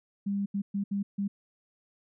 sine tone bursts at uneven times, 200 Hz, G3, 35 cents sharp, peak -27 dBFS, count 5, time 0.26-0.46 / 0.54-0.62 / 0.74-0.84 / 0.91-1.03 / 1.18-1.28 s, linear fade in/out 10 ms, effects none

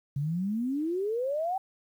sine exponential sweep, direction up, 135.6 to 784 Hz, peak -27 dBFS, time 0.16-1.58 s, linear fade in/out 5 ms, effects 10-bit

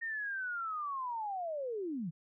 sine linear sweep, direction down, 1853 to 146.7 Hz, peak -35 dBFS, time 0.01-2.11 s, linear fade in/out 20 ms, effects none

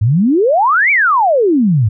sine exponential two-way sweep, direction up then down, 98 to 2363 to 98 Hz, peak -8 dBFS, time 0.01-1.89 s, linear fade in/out 10 ms, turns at 0.91 s, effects none

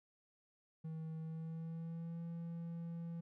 triangle tone with pitch glide, 160 to 168.05 Hz, D#3 to E3, +49 to +34 cents, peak -40 dBFS, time 0.84-3.21 s, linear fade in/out 10 ms, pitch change +85 cents, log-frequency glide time 1.2-2.22 s, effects none

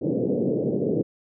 white band-pass noise, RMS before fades -24 dBFS, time 0.01-1.03 s, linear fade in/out 20 ms, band 120 to 510 Hz, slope 48 dB/octave, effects none

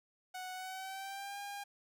sawtooth tone with pitch glide, 740 to 807 Hz, F#5 to G#5, 0 to -50 cents, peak -38 dBFS, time 0.34-1.64 s, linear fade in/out 10 ms, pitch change +150 cents, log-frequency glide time 0.54-1.39 s, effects none

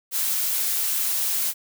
blue noise, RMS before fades -24 dBFS, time 0.11-1.54 s, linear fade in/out 50 ms, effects none

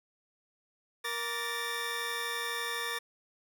25% pulse tone cluster, 470.3 / 1166 / 1769 / 1861 Hz, A#4 / D6 / A6 / A#6, +15 / -13 / +9 / -3 cents, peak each -37 / -35 / -33 / -36 dBFS, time 1.04-2.99 s, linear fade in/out 10 ms, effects none

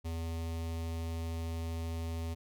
square tone with notch filter, 82.41 Hz, E2, in tune, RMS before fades -37 dBFS, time 0.04-2.35 s, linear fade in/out 20 ms, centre 1500 Hz, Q 1.9, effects none

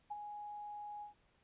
sine tone with ADSR envelope, 830.6 Hz, G#5, in tune, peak -38 dBFS, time 0.1-1.14 s, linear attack 15 ms, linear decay 28 ms, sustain -6 dB, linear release 120 ms, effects pink hiss -73 dBFS RMS until 1.43 s + resampled to 8000 Hz

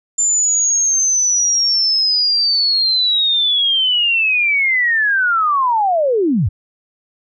sine linear sweep, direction down, 7200 to 73.42 Hz, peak -12 dBFS, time 0.18-6.49 s, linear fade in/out 10 ms, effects none

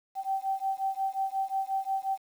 sine beating tone pair, 772 / 777.6 Hz, G5 / G5, -27 / -14 cents, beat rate 5.6 Hz, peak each -31 dBFS, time 0.15-2.18 s, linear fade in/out 50 ms, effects 9-bit

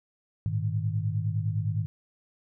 sine chord, Ab suspended second, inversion none, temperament equal with one note detuned, 103.83 / 113.62 / 155.56 Hz, Ab2 / Bb2 / Eb3, 0 / -44 / 0 cents, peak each -28 / -31 / -32 dBFS, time 0.46-1.86 s, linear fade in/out 0 ms, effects none

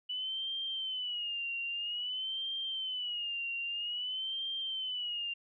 sine tone with vibrato, 2960 Hz, F#7, in tune, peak -34 dBFS, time 0.09-5.34 s, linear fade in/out 10 ms, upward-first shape sine, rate 0.51 Hz, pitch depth 120 cents each way, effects none

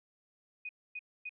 sine tone bursts, 2489 Hz, D#7, in tune, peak -38 dBFS, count 3, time 0.65-1.293 s, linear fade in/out 5 ms, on 41 ms, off 260 ms, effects none

